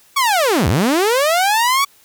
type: linear two-way sweep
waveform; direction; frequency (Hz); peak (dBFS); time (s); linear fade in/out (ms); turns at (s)
sawtooth; down then up; 1147 to 70.6 to 1147; -9; 0.16-1.85; 10; 0.68
effects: white hiss -51 dBFS RMS until 2.04 s